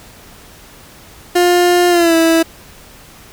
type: tone with pitch glide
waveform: 30% pulse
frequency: 353.6 to 328 Hz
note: F4 to E4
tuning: +22 to -9 cents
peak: -6 dBFS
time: 1.35-2.43 s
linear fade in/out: 10 ms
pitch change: -131 cents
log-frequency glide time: 1.89-2.15 s
effects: pink hiss -40 dBFS RMS until 3.32 s